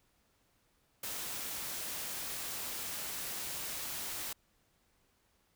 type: noise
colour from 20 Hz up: white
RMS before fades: -40 dBFS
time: 1.03-4.33 s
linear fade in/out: 5 ms
effects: pink hiss -73 dBFS RMS until 5.55 s